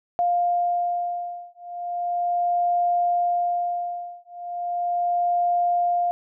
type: beating tone pair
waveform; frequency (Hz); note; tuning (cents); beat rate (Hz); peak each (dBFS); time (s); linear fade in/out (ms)
sine; 702 / 702.37; F5 / F5; +9 / +10; 0.37; -24; 0.19-6.11; 0
effects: none